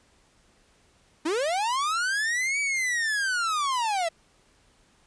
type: linear two-way sweep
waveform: 45% pulse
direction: up then down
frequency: 291.6 to 2300 to 640 Hz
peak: -24 dBFS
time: 1.25-4.09 s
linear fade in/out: 10 ms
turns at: 2.6 s
effects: pink hiss -62 dBFS RMS until 5.06 s + resampled to 22050 Hz